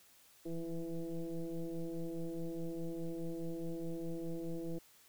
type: tone with frequency modulation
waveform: sine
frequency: 164.6 Hz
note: E3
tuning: 2 cents flat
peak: -37 dBFS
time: 0.45-4.79 s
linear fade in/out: 10 ms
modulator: 167 Hz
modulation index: 1.9
effects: white hiss -64 dBFS RMS until 5.08 s